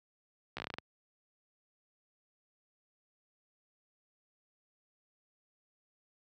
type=slowing click train; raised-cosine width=0.3 ms; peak=-22 dBFS; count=9; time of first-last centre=0.57-0.785 s; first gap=14 ms; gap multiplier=1.18; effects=high-pass 80 Hz 12 dB/octave